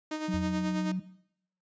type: tone with tremolo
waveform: sawtooth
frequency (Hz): 309.3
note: D#4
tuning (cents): -10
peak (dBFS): -27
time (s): 0.11-0.92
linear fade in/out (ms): 5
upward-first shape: sine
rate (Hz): 9.3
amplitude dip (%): 55
type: tone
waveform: sine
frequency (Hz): 184.7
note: F#3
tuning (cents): -3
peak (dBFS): -28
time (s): 0.28-1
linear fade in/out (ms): 10
type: tone with exponential decay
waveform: sine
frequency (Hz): 84.3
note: E2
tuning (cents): +39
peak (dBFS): -31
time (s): 0.34-1.03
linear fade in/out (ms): 0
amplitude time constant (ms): 150
effects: noise-tail reverb RT60 0.7 s tail -17 dB re dry + resampled to 16000 Hz